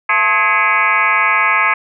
sine tone with frequency modulation, 1661.2 Hz, G#6, in tune, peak -10 dBFS, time 0.09-1.74 s, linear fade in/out 5 ms, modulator 197 Hz, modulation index 3.8, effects none

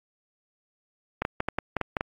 clicks, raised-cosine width 0.5 ms, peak -11 dBFS, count 9, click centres 1.22 / 1.251 / 1.404 / 1.486 / 1.586 / 1.767 / 1.813 / 1.968 / 2.009 s, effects AAC 48 kbps

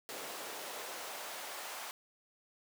pink noise with high-pass filter sweep, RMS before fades -44 dBFS, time 0.09-1.91 s, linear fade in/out 0 ms, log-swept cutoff 430 to 810 Hz, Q 1.2, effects none

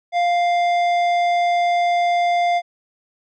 sine tone with tanh clipping, 699 Hz, F5, 1 cent sharp, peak -17 dBFS, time 0.12-2.62 s, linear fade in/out 50 ms, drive 12 dB, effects none

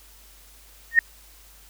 sine tone with exponential growth, 1846 Hz, A#6, 17 cents flat, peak -7 dBFS, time 0.91-0.99 s, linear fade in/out 2 ms, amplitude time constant 16 ms, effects added 50 Hz sine -52 dBFS peak until 1.69 s + white hiss -52 dBFS RMS until 1.69 s

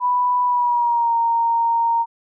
sine tone with pitch glide, 987.8 to 927 Hz, B5 to A#5, 0 to -10 cents, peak -15 dBFS, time 0-2.06 s, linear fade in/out 50 ms, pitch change -110 cents, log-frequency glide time 0.44-1.14 s, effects none

